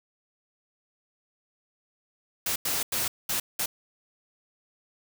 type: noise bursts at uneven times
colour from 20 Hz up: white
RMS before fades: -28 dBFS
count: 5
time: 2.46-2.56 / 2.65-2.83 / 2.92-3.08 / 3.29-3.4 / 3.59-3.66 s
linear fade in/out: 5 ms
effects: none